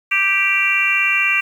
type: harmonic tone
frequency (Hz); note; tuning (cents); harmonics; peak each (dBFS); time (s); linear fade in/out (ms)
392; G4; 0; 3 / 4 / 5 / 6 / 7; -26 / -25 / -23 / -17 / -18; 0.11-1.41; 10
effects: 7-bit